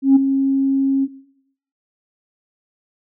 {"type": "tone with ADSR envelope", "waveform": "sine", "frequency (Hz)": 271.2, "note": "C#4", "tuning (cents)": -38, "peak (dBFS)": -4, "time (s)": [0.02, 1.08], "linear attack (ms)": 140, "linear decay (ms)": 13, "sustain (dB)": -9, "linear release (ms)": 45, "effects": ["noise-tail reverb RT60 0.7 s tail -17 dB re dry", "tanh soft clip ceiling -4 dBFS"]}